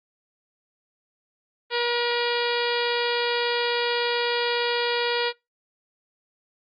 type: harmonic tone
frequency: 478.2 Hz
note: A#4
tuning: 44 cents sharp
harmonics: 1 / 2 / 3 / 4 / 5 / 6 / 7 / 8 / 9 / 10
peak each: -26 / -29 / -31 / -32 / -33 / -34 / -34 / -35 / -36 / -36 dBFS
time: 1.7-5.33 s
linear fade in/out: 50 ms
effects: noise-tail reverb RT60 0.2 s tail -22 dB re dry + Opus 24 kbps